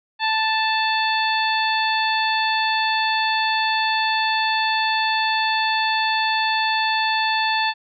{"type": "harmonic tone", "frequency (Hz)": 880, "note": "A5", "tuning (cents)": 0, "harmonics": [1, 2, 3, 4, 5], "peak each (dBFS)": [-21, -24, -26, -27, -28], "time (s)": [0.19, 7.74], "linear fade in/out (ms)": 50, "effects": []}